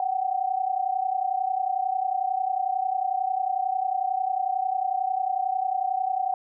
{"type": "tone pair together", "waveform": "sine", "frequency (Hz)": [740, 771.1], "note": ["F#5", "G5"], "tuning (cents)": [0, -29], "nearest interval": "minor second", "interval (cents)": 71, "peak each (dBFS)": -26, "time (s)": [0, 6.34], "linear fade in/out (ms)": 2, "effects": []}